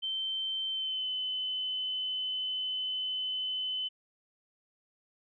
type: tone with pitch glide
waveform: sine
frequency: 3105 to 3031 Hz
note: G7 to F#7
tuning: -17 to +41 cents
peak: -31 dBFS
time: 0.02-3.89 s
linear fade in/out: 20 ms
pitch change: -42 cents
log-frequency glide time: 0.69-1.08 s
effects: none